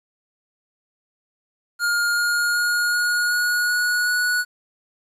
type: tone with pitch steps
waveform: square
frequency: 1417 / 1425.2 / 1433.5 / 1441.8 / 1450.1 / 1458.5 / 1467 Hz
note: F6 / F6 / F6 / F#6 / F#6 / F#6 / F#6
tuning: +25 / +35 / +45 / -45 / -35 / -25 / -15 cents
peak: -19 dBFS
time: 1.79-4.45 s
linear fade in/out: 50 ms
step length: 380 ms
effects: resampled to 32000 Hz + 9-bit